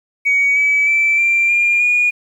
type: tone with pitch steps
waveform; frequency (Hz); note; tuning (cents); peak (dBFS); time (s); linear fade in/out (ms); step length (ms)
sine; 2252 / 2289 / 2326 / 2364 / 2403 / 2442; C#7 / D7 / D7 / D7 / D7 / D#7; +27 / -45 / -17 / +11 / +39 / -33; -10; 0.25-2.11; 20; 310
effects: tanh soft clip ceiling -7 dBFS + 8-bit